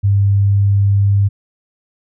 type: tone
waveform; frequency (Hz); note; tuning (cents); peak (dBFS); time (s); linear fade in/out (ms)
sine; 99.9; G2; +33; -9; 0.03-1.29; 20
effects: none